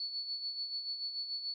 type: tone with tremolo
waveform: sine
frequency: 4435 Hz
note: C#8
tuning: in tune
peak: -34 dBFS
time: 0-1.54 s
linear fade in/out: 2 ms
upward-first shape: sine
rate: 6.9 Hz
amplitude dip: 55%
effects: none